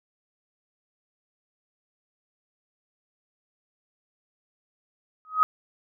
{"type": "tone with exponential growth", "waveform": "sine", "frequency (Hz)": 1262, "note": "D#6", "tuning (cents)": 24, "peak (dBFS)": -12, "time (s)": [5.25, 5.43], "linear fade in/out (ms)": 0, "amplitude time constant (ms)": 37, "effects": []}